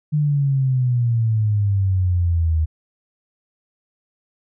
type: exponential sweep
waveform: sine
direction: down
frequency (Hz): 152.2 to 77.78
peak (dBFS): -15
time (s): 0.12-2.66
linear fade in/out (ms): 20
effects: none